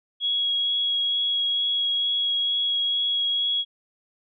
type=tone with vibrato; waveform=sine; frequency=3322 Hz; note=G#7; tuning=in tune; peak=-21 dBFS; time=0.2-3.65 s; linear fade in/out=50 ms; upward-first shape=sine; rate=2.2 Hz; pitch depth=8 cents each way; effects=none